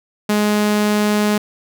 sawtooth tone, 209.3 Hz, G#3, 14 cents sharp, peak -10 dBFS, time 0.29-1.38 s, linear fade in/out 5 ms, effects none

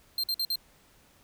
45% pulse tone bursts, 4170 Hz, C8, 7 cents flat, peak -26 dBFS, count 4, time 0.18-0.557 s, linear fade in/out 2 ms, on 56 ms, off 51 ms, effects pink hiss -61 dBFS RMS until 1.23 s

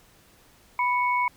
sine tone pair together, 987.6 / 2217 Hz, B5 / C#7, 0 / 0 cents, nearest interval octave + major second, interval 1400 cents, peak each -22 / -27 dBFS, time 0.79-1.28 s, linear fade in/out 2 ms, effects pink hiss -57 dBFS RMS until 1.36 s

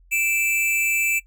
square tone pair together, 2346 / 2631 Hz, D7 / E7, -2 / -4 cents, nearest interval major second, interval 198 cents, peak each -23 dBFS, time 0.11-1.2 s, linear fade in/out 20 ms, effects noise-tail reverb RT60 0.1 s tail -20 dB re dry + added 43 Hz sine -50 dBFS peak until 1.26 s

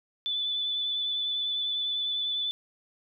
sine tone with vibrato, 3488 Hz, A7, 16 cents flat, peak -27 dBFS, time 0.26-2.51 s, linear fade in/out 0 ms, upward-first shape triangle, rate 10 Hz, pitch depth 21 cents each way, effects none

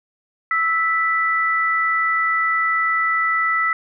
sine tone pair together, 1314.3 / 1975.5 Hz, E6 / B6, -6 / 0 cents, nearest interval perfect fifth, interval 706 cents, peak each -19 dBFS, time 0.51-3.73 s, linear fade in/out 2 ms, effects none

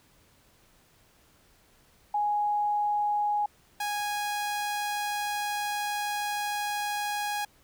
sine / sawtooth tone pair in turn, 830.6 / 827.2 Hz, G#5 / G#5, 0 / -7 cents, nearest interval unison, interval 7 cents, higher first, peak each -24 / -25 dBFS, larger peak first, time 2.14-3.46 / 3.8-7.45 s, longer second, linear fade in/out 5 ms, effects pink hiss -62 dBFS RMS until 7.63 s

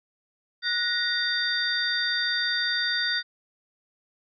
sine tone cluster, 1467 / 1879 / 3625 / 4705 Hz, F#6 / A#6 / A#7 / D8, -15 / +13 / -49 / +2 cents, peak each -29 dBFS, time 0.62-3.23 s, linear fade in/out 50 ms, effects none

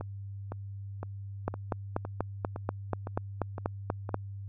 two click trains, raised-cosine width 1 ms, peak -15 / -23 dBFS, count 12 / 9, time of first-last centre 1.48-4.143 / 0.01-4.092 s, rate 4.13 / 1.96 Hz, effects added 99 Hz sine -38 dBFS peak until 4.48 s

